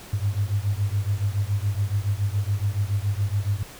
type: beating tone pair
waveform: sine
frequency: 98 / 105.1 Hz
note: G2 / G#2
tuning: 0 / +21 cents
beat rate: 7.1 Hz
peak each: -24 / -25 dBFS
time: 0.13-3.63 s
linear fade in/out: 5 ms
effects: pink hiss -43 dBFS RMS until 3.79 s